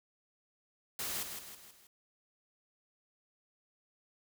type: noise with echo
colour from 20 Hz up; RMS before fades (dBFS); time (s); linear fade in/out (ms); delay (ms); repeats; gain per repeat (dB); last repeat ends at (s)
white; -38; 0.99-1.23; 2; 160; 4; -6; 1.87
effects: none